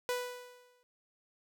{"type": "tone with exponential decay", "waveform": "sawtooth", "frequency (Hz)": 493.9, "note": "B4", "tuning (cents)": 0, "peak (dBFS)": -26, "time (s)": [0.09, 0.83], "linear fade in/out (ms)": 0, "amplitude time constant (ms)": 160, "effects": []}